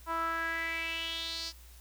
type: tone with band-pass filter sweep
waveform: sawtooth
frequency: 329.6 Hz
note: E4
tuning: in tune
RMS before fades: -35 dBFS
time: 0.06-1.53 s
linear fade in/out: 50 ms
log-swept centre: 1100 to 5000 Hz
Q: 4.9
effects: added 60 Hz sine -51 dBFS peak until 1.8 s + white hiss -58 dBFS RMS until 1.8 s